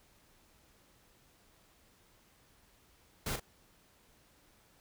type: noise with echo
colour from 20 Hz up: pink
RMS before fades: -36 dBFS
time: 3.26-3.36 s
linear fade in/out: 5 ms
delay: 39 ms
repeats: 1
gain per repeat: -8 dB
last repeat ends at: 3.399 s
effects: pink hiss -66 dBFS RMS until 4.8 s